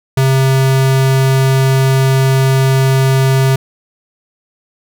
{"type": "tone", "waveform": "square", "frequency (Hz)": 133.3, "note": "C3", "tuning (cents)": 33, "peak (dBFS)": -9, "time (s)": [0.17, 3.56], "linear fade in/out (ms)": 5, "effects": []}